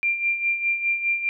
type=tone with tremolo; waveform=sine; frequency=2379 Hz; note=D7; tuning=22 cents sharp; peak=-18 dBFS; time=0.03-1.29 s; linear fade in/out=0 ms; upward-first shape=sine; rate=4.9 Hz; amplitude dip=65%; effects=none